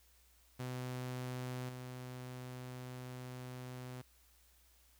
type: tone with level steps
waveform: sawtooth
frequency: 126.4 Hz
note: B2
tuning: 41 cents sharp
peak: -36 / -41 dBFS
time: 0.59-4.02 s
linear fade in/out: 10 ms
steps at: 1.69 s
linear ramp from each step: 2 ms
effects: added 60 Hz sine -68 dBFS peak until 4.99 s + white hiss -69 dBFS RMS until 4.99 s